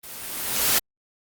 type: noise with level ramp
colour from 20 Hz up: white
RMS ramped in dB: -40 to -18 dBFS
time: 0.03-0.79 s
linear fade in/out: 10 ms
effects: Opus 24 kbps